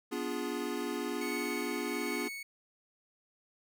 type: chord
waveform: square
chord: B diminished seventh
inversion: none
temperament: equal with one note detuned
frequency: 246.9 / 290.5 / 349.2 / 415.3 Hz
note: B3 / D4 / F4 / Ab4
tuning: 0 / -19 / 0 / 0 cents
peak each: -40 dBFS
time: 0.11-2.29 s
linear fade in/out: 20 ms
type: tone with tremolo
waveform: 40% pulse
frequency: 2217 Hz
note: C#7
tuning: in tune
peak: -37 dBFS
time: 1.21-2.43 s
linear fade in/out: 5 ms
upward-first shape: sine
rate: 1.3 Hz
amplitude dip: 40%
effects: none